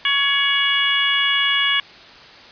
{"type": "harmonic tone with a mistuned harmonic", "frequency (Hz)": 560, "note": "C#5", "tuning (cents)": 18, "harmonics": [2, 3, 4, 5, 6], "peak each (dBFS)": [-26, -22, -22, -20, -22], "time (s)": [0.05, 1.8], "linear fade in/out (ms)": 2, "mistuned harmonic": 5, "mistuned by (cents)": 48, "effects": ["white hiss -42 dBFS RMS until 2.51 s", "resampled to 11025 Hz"]}